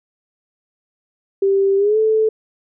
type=tone with pitch glide; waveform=sine; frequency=392 to 437.5 Hz; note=G4 to A4; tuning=0 to -10 cents; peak=-12 dBFS; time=1.42-2.29 s; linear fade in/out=5 ms; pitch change=+190 cents; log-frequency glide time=1.77-1.98 s; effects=none